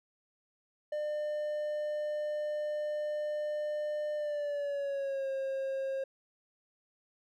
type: tone with pitch glide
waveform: triangle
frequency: 600 to 537.6 Hz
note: D5 to C5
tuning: +37 to +47 cents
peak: -30 dBFS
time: 0.92-6.04 s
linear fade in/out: 5 ms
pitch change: -190 cents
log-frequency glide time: 4.16-5.29 s
effects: none